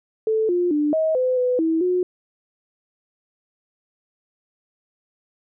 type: tone with pitch steps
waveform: sine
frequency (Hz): 439.2 / 353.6 / 296.9 / 635 / 509 / 499.4 / 324 / 362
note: A4 / F4 / D4 / D#5 / C5 / B4 / E4 / F#4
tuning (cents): -3 / +22 / +19 / +35 / -48 / +19 / -30 / -38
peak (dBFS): -17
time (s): 0.27-2.03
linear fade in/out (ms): 2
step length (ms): 220
effects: none